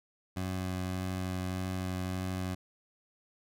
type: tone with vibrato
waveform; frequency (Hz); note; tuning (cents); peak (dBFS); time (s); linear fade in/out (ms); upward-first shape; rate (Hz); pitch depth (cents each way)
20% pulse; 92.5; F#2; 0; -28; 0.36-2.55; 10; sine; 1.7; 12
effects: none